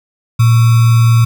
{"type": "tone with sample-and-hold", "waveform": "sine", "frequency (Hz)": 115.6, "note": "A#2", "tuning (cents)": -14, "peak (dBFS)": -5, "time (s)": [0.39, 1.25], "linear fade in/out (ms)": 10, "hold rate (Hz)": 1225, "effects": []}